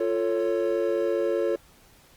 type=chord; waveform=triangle; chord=F augmented; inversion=none; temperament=equal with one note detuned; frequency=349.2 / 444.1 / 554.4 Hz; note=F4 / A4 / C#5; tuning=0 / +16 / 0 cents; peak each=-25 dBFS; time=0-1.56 s; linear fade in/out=5 ms; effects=pink hiss -56 dBFS RMS until 2.16 s + Opus 32 kbps